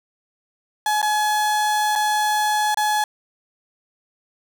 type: tone with dropouts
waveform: 35% pulse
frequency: 847 Hz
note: G#5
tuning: 34 cents sharp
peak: -16 dBFS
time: 0.86-3.04 s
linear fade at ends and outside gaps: 2 ms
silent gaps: 1.017-1.027 / 1.954-1.958 / 2.745-2.772 s
effects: none